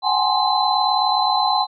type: tone cluster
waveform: sine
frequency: 742 / 810 / 849 / 1047 / 4044 Hz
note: F#5 / G#5 / G#5 / C6 / B7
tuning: +5 / -43 / +38 / +1 / +40 cents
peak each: -22 dBFS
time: 0.02-1.67 s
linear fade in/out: 50 ms
effects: none